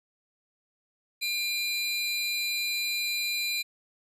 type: tone pair together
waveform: 45% pulse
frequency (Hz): 2399 / 4035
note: D7 / B7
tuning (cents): +36 / +36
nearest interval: major sixth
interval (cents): 900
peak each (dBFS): -30 / -30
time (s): 1.21-3.63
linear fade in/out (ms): 20
effects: resampled to 32000 Hz